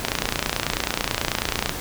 click train, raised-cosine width 0.2 ms, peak -3 dBFS, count 49, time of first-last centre 0.05-1.694 s, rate 29.2 Hz, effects pink hiss -31 dBFS RMS until 1.8 s

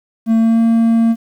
triangle tone with pitch glide, 225.2 to 228.5 Hz, A3 to A#3, +40 to -34 cents, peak -7 dBFS, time 0.26-1.16 s, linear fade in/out 50 ms, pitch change +26 cents, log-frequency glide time 0.37-0.61 s, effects 8-bit

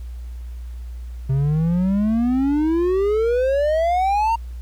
triangle exponential sweep, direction up, 130.81 to 932.3 Hz, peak -14 dBFS, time 1.29-4.36 s, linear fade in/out 10 ms, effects added 60 Hz sine -29 dBFS peak until 4.61 s + pink hiss -55 dBFS RMS until 4.61 s

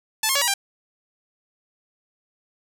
5% pulse tone with pitch steps, 874 / 1072 / 565 / 961 / 793 Hz, A5 / C6 / C#5 / B5 / G5, -12 / +42 / +33 / -48 / +20 cents, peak -7 dBFS, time 0.23-0.54 s, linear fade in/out 5 ms, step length 62 ms, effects none

